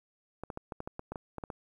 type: clicks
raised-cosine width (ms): 1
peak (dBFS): -24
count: 12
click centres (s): 0.436 / 0.502 / 0.574 / 0.722 / 0.804 / 0.875 / 0.994 / 1.12 / 1.158 / 1.383 / 1.438 / 1.502
effects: 10-bit